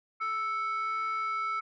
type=tone pair together; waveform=sine; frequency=1318.2 / 2217 Hz; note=E6 / C#7; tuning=0 / 0 cents; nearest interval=major sixth; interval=900 cents; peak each=-28 / -36 dBFS; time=0.2-1.61 s; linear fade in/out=20 ms; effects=tanh soft clip ceiling -26 dBFS